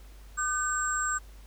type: tone cluster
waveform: sine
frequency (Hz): 1208 / 1525 / 7570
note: D6 / G6 / A#8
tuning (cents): +48 / -48 / +26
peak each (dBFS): -31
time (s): 0.37-1.19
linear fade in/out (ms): 20
effects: added 50 Hz sine -46 dBFS peak until 1.46 s + pink hiss -58 dBFS RMS until 1.46 s